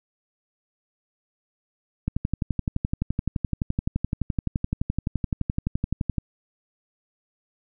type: click train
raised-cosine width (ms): 5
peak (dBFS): -11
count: 49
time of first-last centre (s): 2.08-6.183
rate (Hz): 11.7
effects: none